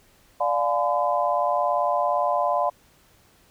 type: chord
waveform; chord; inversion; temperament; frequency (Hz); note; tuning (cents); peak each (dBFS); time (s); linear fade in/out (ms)
sine; D diminished seventh; none; just; 587.3 / 704.8 / 845.8 / 1014.9; D5 / F5 / Ab5 / Cb6; 0 / +16 / +31 / +47; -25 / -24 / -29 / -25; 0.4-2.7; 10
effects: pink hiss -58 dBFS RMS until 3.5 s